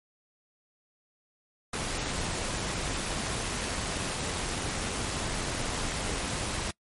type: noise with amplitude modulation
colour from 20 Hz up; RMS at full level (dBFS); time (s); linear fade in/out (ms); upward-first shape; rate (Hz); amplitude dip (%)
pink; -31; 1.73-6.71; 5; sine; 91.7; 25
effects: noise-tail reverb RT60 0.1 s tail -24 dB re dry + MP3 48 kbps